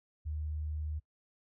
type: tone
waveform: sine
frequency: 76.4 Hz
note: D#2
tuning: 31 cents flat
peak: -34 dBFS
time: 0.25-1 s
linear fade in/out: 20 ms
effects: noise-tail reverb RT60 0.1 s tail -24 dB re dry